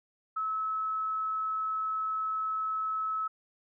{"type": "tone", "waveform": "sine", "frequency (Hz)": 1296, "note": "E6", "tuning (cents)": -30, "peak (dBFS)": -29, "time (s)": [0.36, 3.28], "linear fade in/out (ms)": 10, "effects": []}